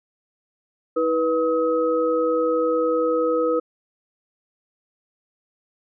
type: tone cluster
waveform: sine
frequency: 320.8 / 490 / 1273 Hz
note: E4 / B4 / D#6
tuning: -47 / -14 / +39 cents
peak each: -25 / -19 / -27 dBFS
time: 0.96-3.6 s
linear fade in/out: 10 ms
effects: none